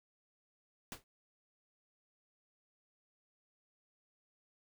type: noise with exponential decay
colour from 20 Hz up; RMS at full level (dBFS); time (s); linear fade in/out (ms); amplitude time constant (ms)
pink; -40; 0.92-1.04; 1; 24
effects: none